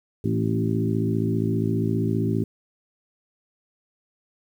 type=harmonic tone with a mistuned harmonic; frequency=55 Hz; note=A1; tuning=in tune; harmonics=2 / 3 / 4 / 5 / 6 / 7; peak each=-25 / -27 / -28 / -29 / -30 / -30 dBFS; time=0.24-2.44 s; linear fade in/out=5 ms; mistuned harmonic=4; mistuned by=+33 cents; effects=9-bit